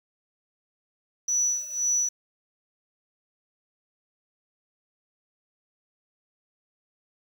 sine tone with tremolo, 5920 Hz, F#8, in tune, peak -19 dBFS, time 1.28-2.09 s, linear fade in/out 5 ms, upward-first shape sine, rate 1.9 Hz, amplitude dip 85%, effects tanh soft clip ceiling -18 dBFS + 8-bit

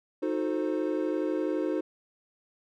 triangle chord, D# diminished seventh, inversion none, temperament equal with one note detuned, 311.1 / 363 / 440 / 523.3 Hz, D#4 / F#4 / A4 / C5, 0 / -33 / 0 / 0 cents, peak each -28 / -30 / -33 / -32 dBFS, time 0.22-1.81 s, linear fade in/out 10 ms, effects none

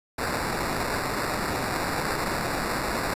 violet noise with sample-and-hold, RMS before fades -28 dBFS, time 0.18-3.14 s, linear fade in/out 5 ms, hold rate 3150 Hz, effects resampled to 32000 Hz

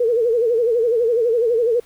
sine tone with vibrato, 466.2 Hz, A#4, in tune, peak -14 dBFS, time 0-1.8 s, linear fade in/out 5 ms, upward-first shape sine, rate 12 Hz, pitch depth 100 cents each way, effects pink hiss -52 dBFS RMS until 1.85 s

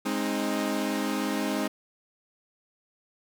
sawtooth chord, Ab major, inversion none, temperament equal with one note detuned, 207.7 / 265 / 311.1 Hz, Ab3 / C4 / Eb4, 0 / +22 / 0 cents, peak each -27 dBFS, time 0.05-1.68 s, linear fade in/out 10 ms, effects none

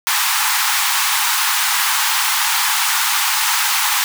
pink high-pass noise, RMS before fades -17 dBFS, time 0.07-4.04 s, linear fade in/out 0 ms, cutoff 810 Hz, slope 96 dB/octave, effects none

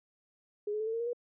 sine tone with pitch steps, 415.3 / 425.7 / 436.5 / 447.4 / 458.7 / 470.2 / 482 Hz, G#4 / G#4 / A4 / A4 / A#4 / A#4 / B4, 0 / +43 / -14 / +29 / -28 / +15 / -42 cents, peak -31 dBFS, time 0.67-1.132 s, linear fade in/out 5 ms, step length 66 ms, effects none

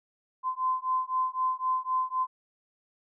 sine beating tone pair, 1028 / 1031.9 Hz, C6 / C6, -31 / -24 cents, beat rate 3.9 Hz, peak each -29 dBFS, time 0.43-2.27 s, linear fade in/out 50 ms, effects none

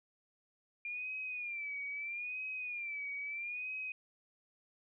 sine tone with vibrato, 2393 Hz, D7, 32 cents sharp, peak -38 dBFS, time 0.85-3.92 s, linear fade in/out 2 ms, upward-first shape sine, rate 0.77 Hz, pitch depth 100 cents each way, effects none

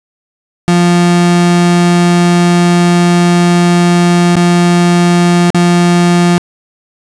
35% pulse tone with dropouts, 174.61 Hz, F3, in tune, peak -4 dBFS, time 0.68-6.38 s, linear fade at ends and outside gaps 0 ms, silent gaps 4.356-4.366 / 5.503-5.546 s, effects resampled to 22050 Hz + 7-bit

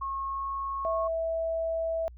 sine tone with pitch glide, 1087 to 1094.6 Hz, C#6 to C#6, -34 to -22 cents, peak -30 dBFS, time 0.01-1.08 s, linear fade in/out 10 ms, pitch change +12 cents, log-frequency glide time 0.25-0.48 s
sine tone, 655 Hz, E5, 11 cents flat, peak -27 dBFS, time 0.85-2.08 s, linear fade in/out 0 ms
effects added 60 Hz sine -45 dBFS peak until 2.17 s

